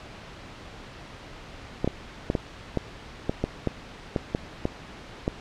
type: clicks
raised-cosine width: 2 ms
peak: -10 dBFS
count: 12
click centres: 1.845 / 1.876 / 2.301 / 2.352 / 2.773 / 3.295 / 3.44 / 3.673 / 4.162 / 4.349 / 4.654 / 5.279 s
effects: pink hiss -43 dBFS RMS until 5.4 s + low-pass 4000 Hz 12 dB/octave